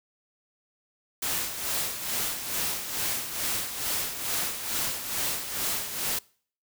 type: noise with tremolo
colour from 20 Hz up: white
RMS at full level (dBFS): -28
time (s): 1.22-6.19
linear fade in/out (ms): 5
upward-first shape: sine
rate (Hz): 2.3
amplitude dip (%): 60
effects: noise-tail reverb RT60 0.5 s tail -24 dB re dry